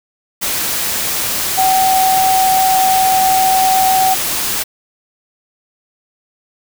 sine tone in noise, 758 Hz, F#5, 42 cents sharp, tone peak -10 dBFS, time 1.57-4.15 s, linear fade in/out 20 ms, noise white, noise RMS -18 dBFS, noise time 0.41-4.64 s, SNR +5 dB, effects none

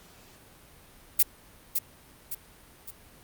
violet noise with echo, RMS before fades -18 dBFS, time 1.19-1.23 s, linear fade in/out 10 ms, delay 560 ms, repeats 3, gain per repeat -7 dB, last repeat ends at 2.91 s, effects pink hiss -54 dBFS RMS until 3.23 s + Opus 48 kbps

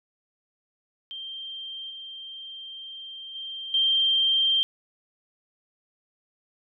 sine tone with level steps, 3161 Hz, G7, 14 cents sharp, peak -34 / -37 / -33 / -19 dBFS, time 1.11-4.63 s, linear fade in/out 0 ms, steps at 1.9 / 3.35 / 3.74 s, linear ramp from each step 2 ms, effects none

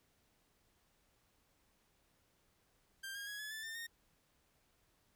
sawtooth tone with pitch steps, 1584 / 1624.8 / 1666.6 / 1709.5 / 1753.5 / 1798.6 / 1844.9 Hz, G6 / G#6 / G#6 / G#6 / A6 / A6 / A#6, +18 / -38 / +6 / +50 / -6 / +38 / -18 cents, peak -40 dBFS, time 3.03-3.87 s, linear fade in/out 10 ms, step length 120 ms, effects pink hiss -75 dBFS RMS until 5.15 s

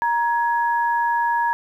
sine tone pair together, 940 / 1674.9 Hz, A#5 / G#6, +14 / +14 cents, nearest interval minor seventh, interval 1000 cents, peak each -18 / -25 dBFS, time 0.02-1.53 s, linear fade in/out 0 ms, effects 9-bit

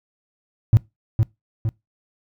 triangle tone with echo, 110.9 Hz, A2, 14 cents sharp, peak -5 dBFS, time 0.73-0.77 s, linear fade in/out 0 ms, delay 460 ms, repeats 2, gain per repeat -6 dB, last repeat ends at 1.69 s, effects noise-tail reverb RT60 0.2 s tail -23 dB re dry + tanh soft clip ceiling -5 dBFS

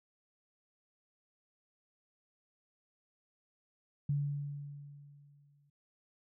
sine tone with exponential decay, 143.5 Hz, D3, 40 cents flat, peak -28 dBFS, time 4.09-5.7 s, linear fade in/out 5 ms, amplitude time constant 350 ms, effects none

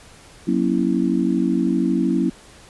sine chord, F# dominant seventh, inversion none, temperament equal with one note detuned, 185 / 237.6 / 277.2 / 329.6 Hz, F#3 / A#3 / C#4 / E4, 0 / +33 / 0 / 0 cents, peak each -22 dBFS, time 0.47-2.3 s, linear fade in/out 10 ms, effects pink hiss -46 dBFS RMS until 2.69 s + resampled to 24000 Hz

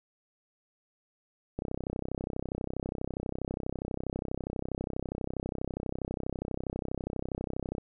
click train, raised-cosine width 2 ms, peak -20 dBFS, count 201, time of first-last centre 1.59-7.782 s, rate 32.3 Hz, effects none

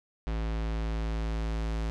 square tone with low-pass filter sweep, 55 Hz, A1, in tune, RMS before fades -31 dBFS, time 0.27-1.9 s, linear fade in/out 0 ms, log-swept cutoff 4000 to 6300 Hz, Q 0.77, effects none

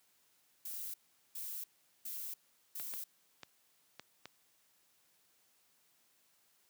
violet noise bursts, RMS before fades -43 dBFS, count 4, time 0.65-3.04 s, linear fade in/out 5 ms, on 290 ms, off 410 ms
clicks, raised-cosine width 0.2 ms, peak -29 dBFS, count 5, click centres 2.799 / 2.938 / 3.433 / 3.996 / 4.256 s
effects white hiss -72 dBFS RMS until 6.69 s + high-pass 100 Hz 12 dB/octave

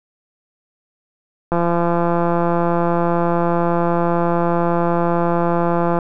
click train, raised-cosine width 1 ms, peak -5 dBFS, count 765, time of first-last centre 1.52-5.988 s, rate 171 Hz, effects none

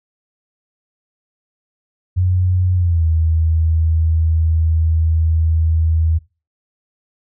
sine tone with pitch glide, 91 to 80.6 Hz, F#2 to E2, -28 to -38 cents, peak -12 dBFS, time 2.16-6.19 s, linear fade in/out 20 ms, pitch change -210 cents, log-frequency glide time 2.75-3.05 s, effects noise-tail reverb RT60 0.3 s tail -21 dB re dry

